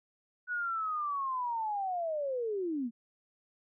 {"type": "linear sweep", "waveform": "sine", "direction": "down", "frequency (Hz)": [1482, 220], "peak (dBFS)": -31, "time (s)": [0.47, 2.91], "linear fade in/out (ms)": 50, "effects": []}